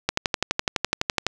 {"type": "click train", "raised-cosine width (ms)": 0.2, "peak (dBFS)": -3, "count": 15, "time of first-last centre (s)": [0.09, 1.266], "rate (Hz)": 11.9, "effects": []}